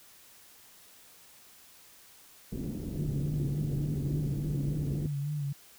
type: low-pass noise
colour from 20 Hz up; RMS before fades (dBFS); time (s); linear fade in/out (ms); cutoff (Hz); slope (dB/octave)
white; -36; 2.52-5.07; 5; 310; 24
type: tone with vibrato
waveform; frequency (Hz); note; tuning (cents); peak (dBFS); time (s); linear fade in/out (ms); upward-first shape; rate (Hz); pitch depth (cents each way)
sine; 145.1; D3; -21; -30; 2.97-5.53; 10; sine; 3.5; 64
effects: white hiss -56 dBFS RMS until 5.78 s